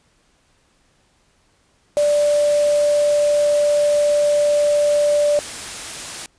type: tone in noise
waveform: sine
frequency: 587.3 Hz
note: D5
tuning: in tune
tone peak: -13 dBFS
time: 1.97-5.39 s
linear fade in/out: 0 ms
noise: white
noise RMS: -30 dBFS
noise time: 1.97-6.26 s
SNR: +14 dB
effects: pink hiss -60 dBFS RMS until 6.38 s + resampled to 22050 Hz